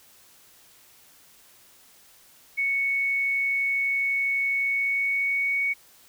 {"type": "tone with pitch glide", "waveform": "sine", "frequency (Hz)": [2217, 2232], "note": ["C#7", "C#7"], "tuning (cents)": [0, 11], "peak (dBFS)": -22, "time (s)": [2.57, 5.74], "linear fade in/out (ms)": 20, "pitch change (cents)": 11, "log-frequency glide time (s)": [4.54, 5.6], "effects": ["white hiss -55 dBFS RMS until 6.08 s"]}